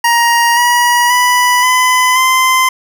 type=tone with pitch steps; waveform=25% pulse; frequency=941 / 963.6 / 986.6 / 1010.3 / 1034.5 Hz; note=A#5 / B5 / B5 / B5 / C6; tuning=+16 / -43 / -2 / +39 / -20 cents; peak=-4 dBFS; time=0.04-2.69 s; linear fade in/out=5 ms; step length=530 ms; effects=none